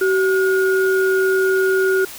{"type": "tone pair together", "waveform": "sine", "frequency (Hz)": [380.7, 1437.3], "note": ["F#4", "F6"], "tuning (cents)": [49, 49], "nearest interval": "octave + major seventh", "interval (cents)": 2300, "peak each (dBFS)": [-14, -19], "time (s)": [0.01, 2.05], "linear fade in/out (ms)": 5, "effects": ["tanh soft clip ceiling -6 dBFS", "white hiss -35 dBFS RMS until 2.18 s"]}